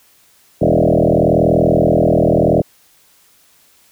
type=tone with frequency modulation; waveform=sine; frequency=382.8 Hz; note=G4; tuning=41 cents flat; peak=-9 dBFS; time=0.61-2.62 s; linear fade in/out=10 ms; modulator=40.8 Hz; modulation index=6.8; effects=white hiss -52 dBFS RMS until 3.91 s